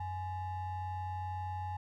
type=ring-modulated tone; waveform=triangle; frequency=466.2 Hz; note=A#4; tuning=in tune; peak=-31 dBFS; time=0-1.77 s; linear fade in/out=5 ms; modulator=374 Hz; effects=none